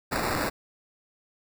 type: noise with sample-and-hold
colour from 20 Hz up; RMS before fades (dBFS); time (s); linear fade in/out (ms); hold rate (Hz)
white; -28; 0.11-0.5; 20; 3150
effects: none